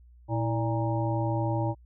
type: harmonic tone with a mistuned harmonic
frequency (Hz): 116.54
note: A#2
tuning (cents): 0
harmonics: 1 / 3 / 5 / 7 / 8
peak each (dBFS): -27 / -32 / -34 / -35 / -36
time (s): 0.28-1.75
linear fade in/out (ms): 50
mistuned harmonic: 3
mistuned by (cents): -120
effects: added 60 Hz sine -51 dBFS peak until 1.85 s